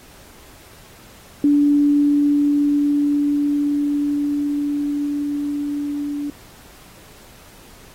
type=tone with level ramp; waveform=sine; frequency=289.6 Hz; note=D4; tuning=24 cents flat; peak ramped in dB=-11 to -22 dBFS; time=1.44-6.3 s; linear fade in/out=2 ms; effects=pink hiss -46 dBFS RMS until 7.94 s + AAC 48 kbps